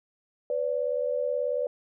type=tone pair together; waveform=sine; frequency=500 / 578.5 Hz; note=B4 / D5; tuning=+21 / -26 cents; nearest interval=minor third; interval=253 cents; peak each=-28 dBFS; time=0.5-1.67 s; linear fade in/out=2 ms; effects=none